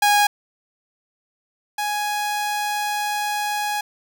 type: tone pair in turn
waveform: sawtooth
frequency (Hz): 824 / 832.1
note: G#5 / G#5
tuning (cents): -14 / +3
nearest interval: unison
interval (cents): 17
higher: second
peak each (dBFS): -10 / -18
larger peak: first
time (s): 0.02-0.27 / 1.78-3.81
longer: second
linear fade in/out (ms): 5
effects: none